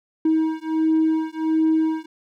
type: beating tone pair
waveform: triangle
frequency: 317.2 / 318.6 Hz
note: D#4 / D#4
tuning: +33 / +41 cents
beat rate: 1.4 Hz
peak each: -18 dBFS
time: 0.25-2.06 s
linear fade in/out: 5 ms
effects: tanh soft clip ceiling -10 dBFS